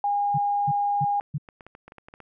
sine tone, 814 Hz, G#5, 35 cents flat, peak -21 dBFS, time 0.04-1.2 s, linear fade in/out 2 ms
sine tone bursts, 146.5 Hz, D3, 4 cents flat, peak -24 dBFS, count 4, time 0.34-1.382 s, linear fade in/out 10 ms, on 43 ms, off 290 ms
clicks, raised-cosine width 0.5 ms, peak -29 dBFS, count 11, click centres 1.209 / 1.488 / 1.608 / 1.666 / 1.751 / 1.88 / 1.921 / 1.983 / 2.085 / 2.139 / 2.203 s
effects none

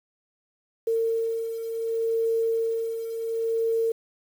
sine beating tone pair, 453.9 / 454.58 Hz, A#4 / A#4, -46 / -44 cents, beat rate 0.68 Hz, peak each -31 / -24 dBFS, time 0.87-3.92 s, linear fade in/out 5 ms, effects 8-bit

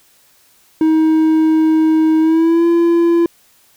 triangle tone with pitch glide, 316.5 to 339.2 Hz, D#4 to E4, +30 to +50 cents, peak -7 dBFS, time 0.81-3.26 s, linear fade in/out 2 ms, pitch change +120 cents, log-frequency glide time 2.2-2.66 s, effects white hiss -52 dBFS RMS until 3.76 s

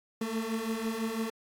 30% pulse beating tone pair, 220 / 226 Hz, A3 / A3, 0 / +47 cents, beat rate 6 Hz, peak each -33 / -30 dBFS, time 0.21-1.3 s, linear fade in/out 5 ms, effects AAC 64 kbps

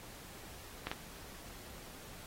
clicks, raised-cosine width 0.3 ms, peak -21 dBFS, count 2, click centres 0.87 / 0.915 s, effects pink hiss -52 dBFS RMS until 2.26 s + AAC 48 kbps

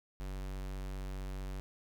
square tone, 47.63 Hz, G1, 49 cents flat, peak -39 dBFS, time 0.2-1.6 s, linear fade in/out 0 ms, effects none

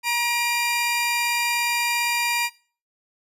sawtooth tone pair together, 950.1 / 2394 Hz, A#5 / D7, +33 / +33 cents, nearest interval octave + major third, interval 1600 cents, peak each -20 dBFS, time 0.03-2.5 s, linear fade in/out 50 ms, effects noise-tail reverb RT60 0.4 s tail -20 dB re dry + resampled to 32000 Hz

